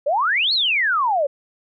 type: exponential two-way sweep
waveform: sine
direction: up then down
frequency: 536 to 4435 to 536 Hz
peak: -16 dBFS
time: 0.06-1.27 s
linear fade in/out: 10 ms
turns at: 0.53 s
effects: none